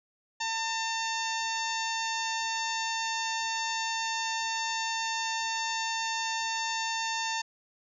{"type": "harmonic tone with a mistuned harmonic", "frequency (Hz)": 901, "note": "A5", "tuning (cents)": 41, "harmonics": [1, 2, 3, 4, 5, 6, 7, 8], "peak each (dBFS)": [-33, -36, -38, -39, -40, -41, -41, -42], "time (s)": [0.4, 7.42], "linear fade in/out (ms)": 10, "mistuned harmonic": 8, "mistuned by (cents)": -61, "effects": []}